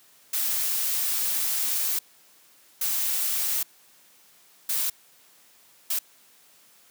blue noise bursts at uneven times, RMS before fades -26 dBFS, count 4, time 0.33-1.99 / 2.81-3.63 / 4.69-4.9 / 5.9-5.99 s, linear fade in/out 5 ms, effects white hiss -57 dBFS RMS until 6.9 s + high-pass 150 Hz 12 dB/octave

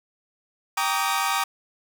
sawtooth chord, Eb major seventh, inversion first, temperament equal with one note detuned, 784 / 932.3 / 1151.1 / 1244.5 Hz, G5 / Bb5 / D6 / Eb6, 0 / 0 / -35 / 0 cents, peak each -24 dBFS, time 0.77-1.44 s, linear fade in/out 5 ms, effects none

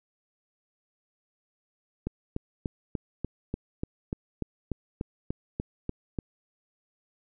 click train, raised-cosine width 3 ms, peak -17 dBFS, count 15, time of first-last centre 2.07-6.188 s, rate 3.4 Hz, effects none

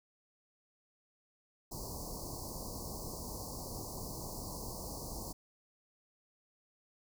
pink band-stop noise, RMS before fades -43 dBFS, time 1.71-5.33 s, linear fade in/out 10 ms, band 1100 to 4400 Hz, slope 96 dB/octave, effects none

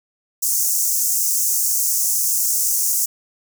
pink high-pass noise, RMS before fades -19 dBFS, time 0.42-3.06 s, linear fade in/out 10 ms, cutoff 5900 Hz, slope 48 dB/octave, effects none

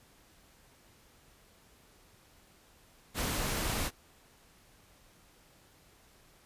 pink noise, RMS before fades -33 dBFS, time 3.14-3.91 s, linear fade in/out 50 ms, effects pink hiss -62 dBFS RMS until 6.45 s + resampled to 32000 Hz

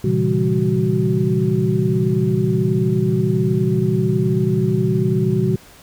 sine tone cluster, 118 / 136.7 / 165.8 / 198.3 / 373.1 Hz, A#2 / C#3 / E3 / G3 / F#4, +22 / -24 / +10 / +20 / +14 cents, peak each -21 dBFS, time 0.04-5.56 s, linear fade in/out 5 ms, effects pink hiss -45 dBFS RMS until 5.82 s

